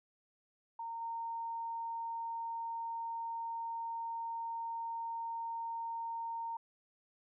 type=tone with level steps; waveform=sine; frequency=920 Hz; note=A#5; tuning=23 cents flat; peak=-39 / -37 dBFS; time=0.79-6.57 s; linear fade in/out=5 ms; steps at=1.01 s; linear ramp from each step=10 ms; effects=none